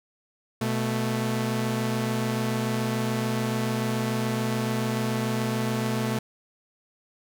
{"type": "tone pair together", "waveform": "sawtooth", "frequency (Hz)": [123.47, 220], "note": ["B2", "A3"], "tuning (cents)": [0, 0], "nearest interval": "minor seventh", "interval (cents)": 1000, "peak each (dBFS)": [-24, -23], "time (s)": [0.61, 6.19], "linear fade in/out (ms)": 5, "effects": []}